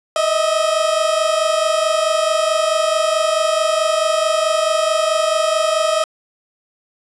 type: tone pair together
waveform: 30% pulse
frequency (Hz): 620 / 644.6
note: D#5 / E5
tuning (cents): -6 / -39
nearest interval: minor second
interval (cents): 67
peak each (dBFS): -15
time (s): 0.16-6.04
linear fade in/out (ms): 2
effects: resampled to 24000 Hz + 8-bit